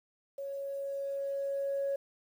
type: tone with level ramp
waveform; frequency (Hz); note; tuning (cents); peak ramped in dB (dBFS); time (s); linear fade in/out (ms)
sine; 554.4; C#5; 0; -36 to -28; 0.38-1.96; 5
effects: tanh soft clip ceiling -26 dBFS + 10-bit